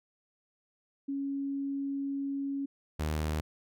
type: tone pair in turn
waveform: sine / sawtooth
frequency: 277.2 / 77.05 Hz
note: C#4 / D#2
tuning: 0 / -16 cents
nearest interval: octave + minor seventh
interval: 2216 cents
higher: first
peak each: -31 / -26 dBFS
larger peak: second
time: 1.08-2.66 / 2.99-3.41 s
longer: first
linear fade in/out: 10 ms
effects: none